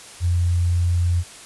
sine tone, 87.31 Hz, F2, in tune, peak -16 dBFS, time 0.2-1.24 s, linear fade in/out 50 ms, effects white hiss -41 dBFS RMS until 1.45 s + resampled to 24000 Hz

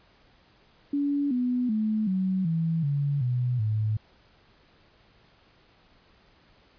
sine tone with pitch steps, 285 / 248.1 / 216 / 188.03 / 163.69 / 142.5 / 124.05 / 107.99 Hz, C#4 / B3 / A3 / F#3 / E3 / C#3 / B2 / A2, +48 / +8 / -32 / +28 / -12 / +48 / +8 / -32 cents, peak -23 dBFS, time 0.93-3.97 s, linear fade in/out 5 ms, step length 380 ms, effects pink hiss -60 dBFS RMS until 6.78 s + resampled to 11025 Hz

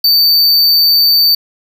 square tone, 4579 Hz, D8, 45 cents flat, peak -7 dBFS, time 0.04-1.35 s, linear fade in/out 5 ms, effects none

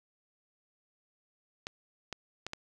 clicks, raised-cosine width 0.2 ms, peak -20 dBFS, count 4, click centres 1.669 / 2.127 / 2.466 / 2.534 s, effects none

